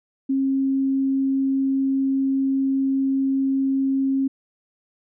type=tone; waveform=sine; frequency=269.5 Hz; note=C#4; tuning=49 cents flat; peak=-18 dBFS; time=0.29-4.28 s; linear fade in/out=10 ms; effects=none